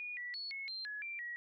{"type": "tone with pitch steps", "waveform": "sine", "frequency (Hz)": [2449, 1952, 4396, 2186, 4154, 1692, 2358, 1914], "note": ["D#7", "B6", "C#8", "C#7", "C8", "G#6", "D7", "A#6"], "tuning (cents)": [-28, -21, -15, -25, -13, 32, 6, 45], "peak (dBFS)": -40, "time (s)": [0, 1.36], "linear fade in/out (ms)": 0, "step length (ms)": 170, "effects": []}